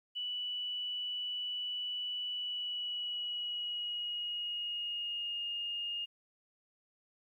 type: tone with pitch glide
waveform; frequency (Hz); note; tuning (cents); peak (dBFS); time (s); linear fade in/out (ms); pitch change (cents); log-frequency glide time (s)
sine; 2960 to 2839; F#7 to F7; 0 to +28; -35; 0.15-6.06; 20; -72; 2.31-5.45
effects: 12-bit